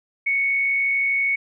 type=tone with frequency modulation; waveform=sine; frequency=2217 Hz; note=C#7; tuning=in tune; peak=-18 dBFS; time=0.26-1.36 s; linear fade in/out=10 ms; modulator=113 Hz; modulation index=0.24; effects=none